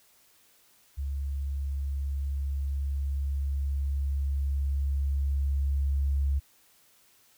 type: tone with level ramp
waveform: sine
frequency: 69.4 Hz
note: C#2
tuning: 3 cents sharp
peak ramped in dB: -29 to -23 dBFS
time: 0.97-6.4 s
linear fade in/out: 20 ms
effects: white hiss -62 dBFS RMS until 7.37 s

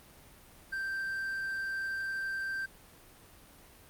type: tone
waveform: triangle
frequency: 1568 Hz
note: G6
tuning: in tune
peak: -31 dBFS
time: 0.72-2.66 s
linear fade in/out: 10 ms
effects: pink hiss -56 dBFS RMS until 3.89 s + Opus 32 kbps

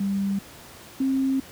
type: tone pair in turn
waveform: sine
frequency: 197.3 / 267.1 Hz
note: G3 / C4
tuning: +11 / +36 cents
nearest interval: perfect fourth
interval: 525 cents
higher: second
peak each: -22 / -20 dBFS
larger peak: second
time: 0-0.39 / 1-1.4 s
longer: second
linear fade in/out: 5 ms
effects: pink hiss -45 dBFS RMS until 1.51 s + high-pass 60 Hz 12 dB/octave

